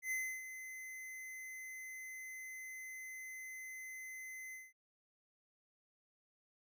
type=tone with ADSR envelope; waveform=square; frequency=2048 Hz; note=C7; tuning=38 cents flat; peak=-36 dBFS; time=0.02-4.73 s; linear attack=93 ms; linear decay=300 ms; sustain=-11 dB; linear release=200 ms; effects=none